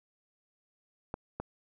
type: clicks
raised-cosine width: 1 ms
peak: -21 dBFS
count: 2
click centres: 1.141 / 1.4 s
effects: none